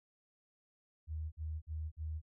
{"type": "tone bursts", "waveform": "sine", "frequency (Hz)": 78.4, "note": "D#2", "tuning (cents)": 14, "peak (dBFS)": -37, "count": 4, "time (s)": [1.07, 2.217], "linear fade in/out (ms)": 50, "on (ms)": 250, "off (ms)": 49, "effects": []}